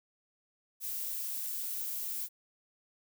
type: noise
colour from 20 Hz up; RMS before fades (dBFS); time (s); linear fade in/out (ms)
violet; -37; 0.8-2.29; 50
effects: none